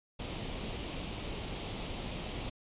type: noise with comb filter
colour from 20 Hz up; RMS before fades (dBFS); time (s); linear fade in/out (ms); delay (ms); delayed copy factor
pink; -39; 0.19-2.5; 10; 0.32; +0.55
effects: resampled to 8000 Hz